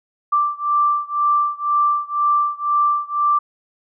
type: beating tone pair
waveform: sine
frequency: 1174.7 / 1176.7 Hz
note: D6 / D6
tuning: 0 / +3 cents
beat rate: 2 Hz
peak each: -18 / -19 dBFS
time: 0.32-3.39 s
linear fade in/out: 10 ms
effects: none